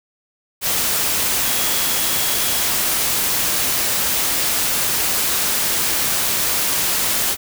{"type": "tone in noise", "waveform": "sine", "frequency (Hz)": 3322, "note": "G#7", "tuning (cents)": 0, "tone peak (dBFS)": -30, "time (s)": [1.43, 2.68], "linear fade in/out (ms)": 50, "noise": "white", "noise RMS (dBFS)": -19, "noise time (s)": [0.61, 7.37], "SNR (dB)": -14, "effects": []}